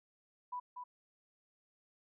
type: tone with echo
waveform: sine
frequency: 989 Hz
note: B5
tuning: 2 cents sharp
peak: -38 dBFS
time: 0.52-0.6 s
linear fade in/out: 10 ms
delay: 240 ms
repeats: 1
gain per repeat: -5 dB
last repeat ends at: 0.84 s
effects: none